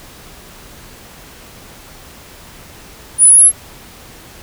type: linear sweep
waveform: sine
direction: up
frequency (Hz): 9600 to 11175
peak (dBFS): -3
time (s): 3.18-3.52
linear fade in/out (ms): 50
effects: pink hiss -38 dBFS RMS until 4.42 s